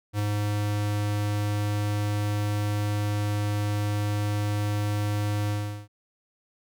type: tone with ADSR envelope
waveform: square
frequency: 103.83 Hz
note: G#2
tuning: in tune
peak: -23 dBFS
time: 0.13-5.88 s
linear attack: 63 ms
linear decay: 4 ms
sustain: -2 dB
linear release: 380 ms
effects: none